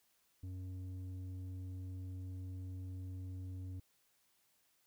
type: tone with low-pass filter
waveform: square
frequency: 92.5 Hz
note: F#2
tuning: in tune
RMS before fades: -45 dBFS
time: 0.43-3.8 s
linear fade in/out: 5 ms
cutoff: 220 Hz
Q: 1.4
effects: white hiss -75 dBFS RMS until 4.86 s